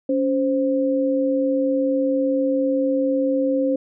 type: tone pair together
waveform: sine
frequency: 279 / 523.3 Hz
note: C#4 / C5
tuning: +11 / 0 cents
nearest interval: major seventh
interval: 1089 cents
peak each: -20 dBFS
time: 0.09-3.76 s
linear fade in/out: 5 ms
effects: none